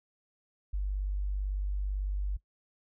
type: tone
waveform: sine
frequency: 49 Hz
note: G1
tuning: in tune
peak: -29 dBFS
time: 0.73-2.37 s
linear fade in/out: 10 ms
effects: noise-tail reverb RT60 0.1 s tail -19 dB re dry